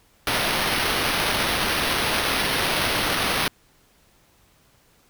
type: noise with sample-and-hold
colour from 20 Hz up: violet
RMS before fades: -23 dBFS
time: 0.27-3.48 s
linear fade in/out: 2 ms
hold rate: 7350 Hz
effects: pink hiss -59 dBFS RMS until 5.09 s